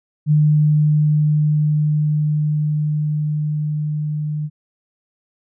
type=tone with level ramp; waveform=sine; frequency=151 Hz; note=D3; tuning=48 cents sharp; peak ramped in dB=-10 to -20 dBFS; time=0.26-4.5 s; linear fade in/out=50 ms; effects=none